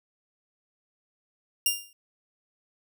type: tone with exponential decay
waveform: 10% pulse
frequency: 2800 Hz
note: F7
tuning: 4 cents sharp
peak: -10 dBFS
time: 1.66-1.93 s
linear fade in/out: 2 ms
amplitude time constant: 57 ms
effects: none